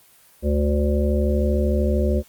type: harmonic tone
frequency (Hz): 73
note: D2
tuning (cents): -10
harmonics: 1 / 3 / 5 / 7 / 8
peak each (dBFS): -19 / -24 / -26 / -27 / -28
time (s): 0.42-2.23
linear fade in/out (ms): 50
effects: white hiss -53 dBFS RMS until 2.28 s + Opus 24 kbps